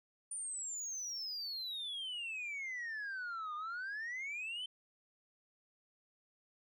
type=exponential two-way sweep; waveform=sine; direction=down then up; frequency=9390 to 1200 to 3107 Hz; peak=-37 dBFS; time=0.31-4.66 s; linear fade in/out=5 ms; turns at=3.55 s; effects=tanh soft clip ceiling -38 dBFS